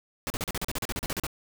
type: noise bursts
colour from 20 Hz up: pink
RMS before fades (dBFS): -31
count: 15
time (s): 0.27-1.267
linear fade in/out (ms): 0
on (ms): 31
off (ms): 38
effects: none